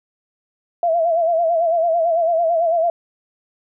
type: tone with vibrato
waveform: sine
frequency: 669 Hz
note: E5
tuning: 25 cents sharp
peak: -14 dBFS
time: 0.83-2.9 s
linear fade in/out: 2 ms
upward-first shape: sine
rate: 9 Hz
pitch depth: 75 cents each way
effects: none